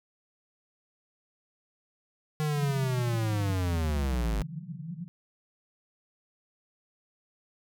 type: linear sweep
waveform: square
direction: down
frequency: 154.6 to 49 Hz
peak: -27 dBFS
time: 2.4-4.42 s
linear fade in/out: 0 ms
type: band-pass noise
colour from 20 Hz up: white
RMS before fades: -39 dBFS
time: 2.54-5.08 s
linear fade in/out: 0 ms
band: 140 to 180 Hz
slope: 96 dB/octave
effects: none